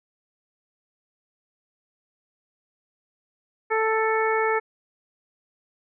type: harmonic tone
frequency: 441.2 Hz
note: A4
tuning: 5 cents sharp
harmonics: 1 / 2 / 3 / 4 / 5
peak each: -23 / -26 / -28 / -29 / -30 dBFS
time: 3.7-4.6 s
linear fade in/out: 20 ms
effects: none